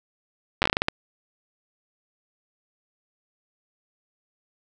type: slowing click train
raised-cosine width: 0.3 ms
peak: -4 dBFS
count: 10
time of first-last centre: 0.62-0.884 s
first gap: 9 ms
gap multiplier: 1.28
effects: none